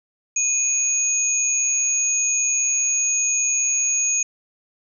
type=tone pair together; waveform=sine; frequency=2489 / 6645 Hz; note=D#7 / G#8; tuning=0 / 0 cents; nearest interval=octave + perfect fourth; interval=1700 cents; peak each=-28 / -18 dBFS; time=0.36-4.23 s; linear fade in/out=5 ms; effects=none